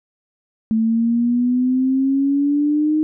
sine exponential sweep, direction up, 220 to 311.1 Hz, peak -14 dBFS, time 0.71-3.03 s, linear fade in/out 0 ms, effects none

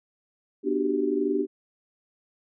sine chord, G major seventh, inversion first, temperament equal with one note detuned, 246.9 / 298.1 / 370 / 392 Hz, B3 / D4 / F#4 / G4, 0 / +26 / 0 / 0 cents, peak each -31 / -27 / -30 / -26 dBFS, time 0.63-1.47 s, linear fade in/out 50 ms, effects none

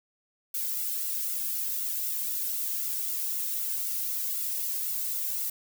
violet noise with flanger, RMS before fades -31 dBFS, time 0.54-5.5 s, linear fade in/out 5 ms, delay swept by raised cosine 1.4 to 1.93 ms, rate 3.9 Hz, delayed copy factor +1, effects none

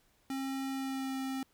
square tone with pitch glide, 268.7 to 265.5 Hz, C4 to C4, +46 to +25 cents, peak -35 dBFS, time 0.3-1.43 s, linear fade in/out 2 ms, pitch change -21 cents, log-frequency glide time 0.68-1.18 s, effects pink hiss -70 dBFS RMS until 1.53 s

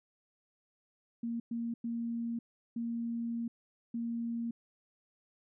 sine tone bursts at uneven times, 233 Hz, A#3, 1 cent flat, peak -33 dBFS, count 5, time 1.23-1.4 / 1.51-1.74 / 1.84-2.39 / 2.76-3.48 / 3.94-4.51 s, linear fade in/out 5 ms, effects none

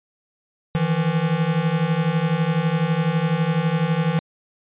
square beating tone pair, 155.7 / 167.7 Hz, D#3 / E3, +2 / +30 cents, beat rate 12 Hz, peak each -23 / -21 dBFS, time 0.75-4.19 s, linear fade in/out 0 ms, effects resampled to 8000 Hz

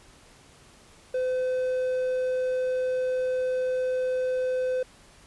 triangle tone, 510 Hz, C5, 44 cents flat, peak -22 dBFS, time 1.14-4.83 s, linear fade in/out 5 ms, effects pink hiss -54 dBFS RMS until 5.26 s + resampled to 24000 Hz

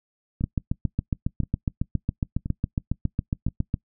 two click trains, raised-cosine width 5 ms, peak -11 / -17 dBFS, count 25 / 4, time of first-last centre 0.44-3.741 / 0.41-3.484 s, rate 7.27 / 0.976 Hz, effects noise-tail reverb RT60 0.1 s tail -23 dB re dry

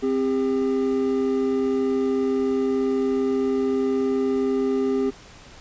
triangle tone pair together, 262.1 / 401.2 Hz, C4 / G4, +3 / +40 cents, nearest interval perfect fifth, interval 737 cents, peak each -21 / -20 dBFS, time 0.02-5.11 s, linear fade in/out 20 ms, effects pink hiss -46 dBFS RMS until 5.6 s + resampled to 16000 Hz

